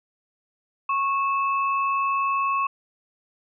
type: tone pair together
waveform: sine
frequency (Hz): 1100 / 2616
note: C#6 / E7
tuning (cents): -14 / -14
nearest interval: octave + minor third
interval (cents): 1500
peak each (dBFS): -21 / -30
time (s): 0.89-2.67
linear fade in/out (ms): 5
effects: none